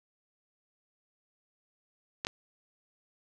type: clicks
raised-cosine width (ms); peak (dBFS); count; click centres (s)
0.2; -15; 2; 2.249 / 2.269
effects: none